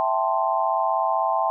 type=chord; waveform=sine; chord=A minor seventh; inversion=second; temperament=equal; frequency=659.3 / 784 / 880 / 1046.5 Hz; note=E5 / G5 / A5 / C6; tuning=0 / 0 / 0 / 0 cents; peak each=-25 dBFS; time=0-1.5 s; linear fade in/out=0 ms; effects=none